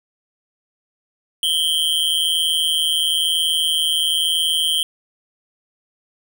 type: tone with amplitude modulation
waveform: square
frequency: 3136 Hz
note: G7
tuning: in tune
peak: -13 dBFS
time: 1.43-4.83 s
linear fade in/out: 2 ms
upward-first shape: sine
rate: 161 Hz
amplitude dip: 90%
effects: none